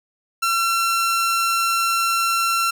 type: tone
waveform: sawtooth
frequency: 1355 Hz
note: E6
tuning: 47 cents sharp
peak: -14 dBFS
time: 0.42-2.71 s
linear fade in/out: 10 ms
effects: none